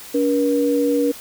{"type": "tone pair together", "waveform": "sine", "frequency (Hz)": [285, 479.3], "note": ["C#4", "A#4"], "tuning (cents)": [48, 48], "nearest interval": "major sixth", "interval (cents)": 900, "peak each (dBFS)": -18, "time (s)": [0.14, 1.12], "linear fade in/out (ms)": 10, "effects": ["white hiss -38 dBFS RMS until 1.2 s"]}